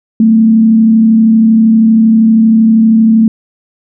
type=tone with frequency modulation; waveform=sine; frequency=222.6 Hz; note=A3; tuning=20 cents sharp; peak=-3 dBFS; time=0.2-3.28 s; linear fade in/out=2 ms; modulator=32.7 Hz; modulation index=0.31; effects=none